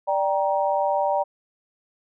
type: chord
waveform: sine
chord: G minor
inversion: second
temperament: just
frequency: 588 / 784 / 940.8 Hz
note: D5 / G5 / Bb5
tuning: +2 / 0 / +16 cents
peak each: -23 / -24 / -25 dBFS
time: 0.07-1.24 s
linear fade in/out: 20 ms
effects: none